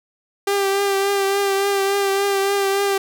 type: tone with vibrato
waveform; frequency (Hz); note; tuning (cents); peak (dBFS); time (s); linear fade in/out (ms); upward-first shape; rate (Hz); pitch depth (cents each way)
sawtooth; 395.8; G4; +17; -13; 0.47-2.98; 5; triangle; 3.5; 32
effects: none